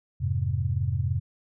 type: chord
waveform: sine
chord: F minor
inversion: none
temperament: just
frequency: 87.31 / 104.77 / 130.96 Hz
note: F2 / Ab2 / C3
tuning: 0 / +16 / +2 cents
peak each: -28 dBFS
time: 0.2-1.2 s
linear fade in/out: 20 ms
effects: none